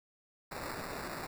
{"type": "noise with sample-and-hold", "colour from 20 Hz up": "white", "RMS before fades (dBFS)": -41, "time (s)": [0.51, 1.27], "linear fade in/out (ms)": 10, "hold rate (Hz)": 3150, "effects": []}